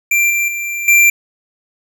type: tone with level steps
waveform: square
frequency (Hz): 2362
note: D7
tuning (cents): +9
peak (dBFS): -11 / -14 / -20 / -7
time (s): 0.11-1.1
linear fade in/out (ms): 5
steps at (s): 0.3 / 0.48 / 0.88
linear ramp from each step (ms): 2
effects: none